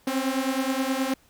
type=beating tone pair; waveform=sawtooth; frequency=260.4 / 269.9 Hz; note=C4 / C#4; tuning=-8 / -46 cents; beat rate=9.5 Hz; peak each=-23 dBFS; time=0.07-1.14 s; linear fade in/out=5 ms; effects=pink hiss -60 dBFS RMS until 1.29 s